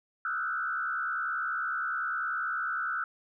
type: tone with frequency modulation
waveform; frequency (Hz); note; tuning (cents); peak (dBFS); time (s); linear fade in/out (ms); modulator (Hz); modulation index
sine; 1408; F6; +14; -29; 0.25-3.04; 2; 69.5; 1.8
effects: none